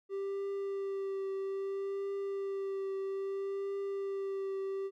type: tone with vibrato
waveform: triangle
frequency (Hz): 392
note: G4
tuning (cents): 0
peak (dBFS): -32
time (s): 0.09-4.91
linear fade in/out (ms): 50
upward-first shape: triangle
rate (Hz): 0.61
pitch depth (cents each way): 20
effects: none